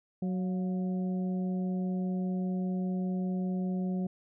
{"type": "harmonic tone with a mistuned harmonic", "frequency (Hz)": 185, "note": "F#3", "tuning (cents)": 0, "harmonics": [1, 2, 3, 4], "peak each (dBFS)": [-29, -41, -46, -48], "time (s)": [0.22, 4.07], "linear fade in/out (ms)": 5, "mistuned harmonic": 4, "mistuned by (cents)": -59, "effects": []}